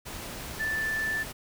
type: tone in noise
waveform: sine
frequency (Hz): 1760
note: A6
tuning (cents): 0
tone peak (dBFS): -27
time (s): 0.59-1.24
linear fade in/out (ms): 20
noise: pink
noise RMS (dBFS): -39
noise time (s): 0.05-1.33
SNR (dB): +9
effects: none